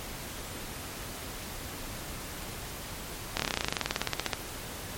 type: slowing click train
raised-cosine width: 0.2 ms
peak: -9 dBFS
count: 23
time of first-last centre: 3.37-4.333 s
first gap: 25 ms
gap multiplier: 1.05
effects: pink hiss -40 dBFS RMS until 4.97 s + MP3 64 kbps